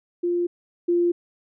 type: tone pair in turn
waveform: sine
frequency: 349.2 / 347.3 Hz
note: F4 / F4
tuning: 0 / -10 cents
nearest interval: unison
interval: 10 cents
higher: first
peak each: -20 / -17 dBFS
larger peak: second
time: 0.23-0.47 / 0.88-1.12 s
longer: neither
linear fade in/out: 10 ms
effects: none